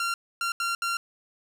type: tone bursts at uneven times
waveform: sawtooth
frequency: 1378 Hz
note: F6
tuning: 24 cents flat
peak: -22 dBFS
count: 4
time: 0-0.14 / 0.41-0.52 / 0.6-0.75 / 0.82-0.97 s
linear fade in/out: 2 ms
effects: low-pass 10000 Hz 12 dB/octave + 8-bit